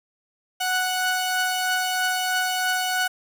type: tone pair together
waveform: sawtooth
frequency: 740 / 1476.9 Hz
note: F#5 / F#6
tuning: 0 / -4 cents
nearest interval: octave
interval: 1196 cents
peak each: -21 dBFS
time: 0.6-3.08 s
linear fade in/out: 10 ms
effects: none